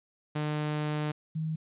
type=tone pair in turn; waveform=sawtooth / sine; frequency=150.8 / 158.29 Hz; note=D3 / D#3; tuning=+46 / +30 cents; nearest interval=minor second; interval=84 cents; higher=second; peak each=-25 / -29 dBFS; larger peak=first; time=0.35-1.12 / 1.35-1.56 s; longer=first; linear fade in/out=10 ms; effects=resampled to 8000 Hz + 11-bit